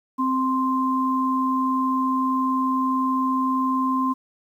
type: tone pair together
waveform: sine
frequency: 261.6 / 1046.4 Hz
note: C4 / C6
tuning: 0 / 0 cents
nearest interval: 2 octaves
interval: 2400 cents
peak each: -22 dBFS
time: 0.18-4.14 s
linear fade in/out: 20 ms
effects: 9-bit